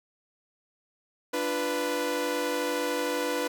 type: chord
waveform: sawtooth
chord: B diminished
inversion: first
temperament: equal with one note detuned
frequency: 293.7 / 344.8 / 493.9 Hz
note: D4 / F4 / B4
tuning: 0 / -22 / 0 cents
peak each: -29 / -31 / -25 dBFS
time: 1.33-3.48 s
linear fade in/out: 10 ms
effects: none